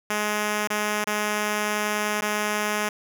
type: tone with dropouts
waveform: 5% pulse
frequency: 210.2 Hz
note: G#3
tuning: 21 cents sharp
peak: -12 dBFS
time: 0.1-2.89 s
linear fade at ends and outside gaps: 5 ms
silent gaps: 0.674-0.702 / 1.043-1.07 / 2.21-2.22 s
effects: none